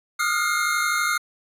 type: tone cluster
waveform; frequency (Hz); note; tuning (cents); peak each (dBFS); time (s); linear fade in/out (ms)
square; 1232 / 1382 / 1434 / 2127; D#6 / F6 / F6 / C7; -17 / -19 / +45 / +28; -27; 0.19-1.18; 10
effects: resampled to 32000 Hz